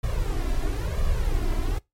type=noise with flanger; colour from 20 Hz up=brown; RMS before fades=-24 dBFS; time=0.03-1.79 s; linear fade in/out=10 ms; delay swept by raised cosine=1.7 to 3 ms; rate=1 Hz; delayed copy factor=+0.8; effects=noise-tail reverb RT60 0.2 s tail -23 dB re dry + MP3 64 kbps